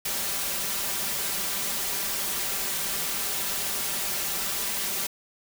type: noise with comb filter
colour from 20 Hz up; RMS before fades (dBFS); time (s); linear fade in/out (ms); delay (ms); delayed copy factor
white; -29; 0.05-5.07; 5; 5.1; +0.6
effects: none